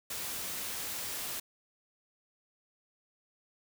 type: noise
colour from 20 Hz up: white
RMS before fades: -38 dBFS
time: 0.1-1.4 s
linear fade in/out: 5 ms
effects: none